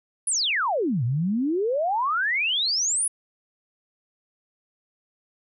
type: exponential two-way sweep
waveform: sine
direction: down then up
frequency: 10548 to 112.6 to 10548 Hz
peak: -21 dBFS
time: 0.27-3.08 s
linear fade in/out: 5 ms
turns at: 1.04 s
effects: none